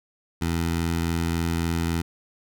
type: tone with notch filter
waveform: 15% pulse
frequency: 83.6 Hz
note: E2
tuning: 25 cents sharp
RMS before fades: -25 dBFS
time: 0.41-2.02 s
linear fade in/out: 10 ms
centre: 610 Hz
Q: 1.4
effects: none